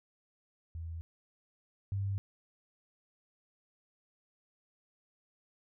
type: tone pair in turn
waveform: sine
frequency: 82.41 / 98.74 Hz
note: E2 / G2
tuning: 0 / +13 cents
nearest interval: minor third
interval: 313 cents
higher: second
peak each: -38 / -31 dBFS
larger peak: second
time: 0.75-1.01 / 1.92-2.18 s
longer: neither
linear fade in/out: 0 ms
effects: none